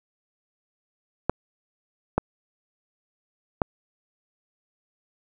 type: clicks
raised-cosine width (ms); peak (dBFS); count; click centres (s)
1; -6; 3; 1.296 / 2.18 / 3.618
effects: none